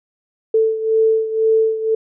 sine beating tone pair, 442.5 / 444.5 Hz, A4 / A4, +10 / +18 cents, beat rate 2 Hz, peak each -14 / -19 dBFS, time 0.54-1.95 s, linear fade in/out 5 ms, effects none

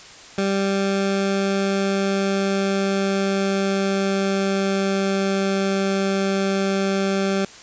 20% pulse tone with pitch glide, 196 to 194.76 Hz, G3 to G3, 0 to -11 cents, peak -14 dBFS, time 0.38-7.45 s, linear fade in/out 2 ms, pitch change -11 cents, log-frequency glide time 1.58-5.56 s, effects white hiss -42 dBFS RMS until 7.62 s + resampled to 16000 Hz

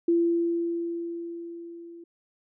sine tone with level ramp, 339.3 Hz, F4, 50 cents flat, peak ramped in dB -18 to -42 dBFS, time 0.08-2.04 s, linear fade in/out 5 ms, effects none

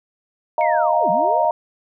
sine chord, Eb suspended second, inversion none, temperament equal, 622.3 / 698.5 / 932.3 Hz, Eb5 / F5 / Bb5, 0 / 0 / 0 cents, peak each -19 dBFS, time 0.58-1.51 s, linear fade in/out 2 ms
sine linear two-way sweep, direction down then up, 2253 to 161.4 to 607 Hz, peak -26 dBFS, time 0.61-1.45 s, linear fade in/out 0 ms, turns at 1.1 s
effects none

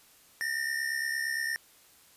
square tone pair together, 1800 / 1868.7 Hz, A6 / A#6, +39 / +4 cents, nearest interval minor second, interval 65 cents, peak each -32 / -35 dBFS, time 0.41-1.56 s, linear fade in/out 0 ms, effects white hiss -59 dBFS RMS until 2.16 s + resampled to 32000 Hz

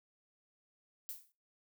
violet noise with exponential decay, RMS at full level -40 dBFS, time 1.09-1.32 s, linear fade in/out 0 ms, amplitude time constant 50 ms, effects noise-tail reverb RT60 0.3 s tail -20 dB re dry

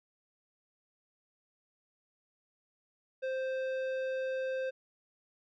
triangle tone with tanh clipping, 523.3 Hz, C5, in tune, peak -34 dBFS, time 3.22-4.71 s, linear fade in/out 20 ms, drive 16 dB, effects none

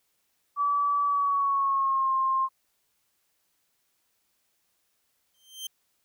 sine tone with pitch glide, 1150 to 1060.7 Hz, D6 to C6, -37 to +23 cents, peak -22 dBFS, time 0.56-2.49 s, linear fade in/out 50 ms, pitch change -140 cents, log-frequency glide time 1.05-2.13 s
sawtooth tone with exponential growth, 3135 Hz, G7, 1 cent flat, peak -28 dBFS, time 5.34-5.67 s, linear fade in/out 5 ms, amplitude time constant 71 ms
effects white hiss -73 dBFS RMS until 6.04 s

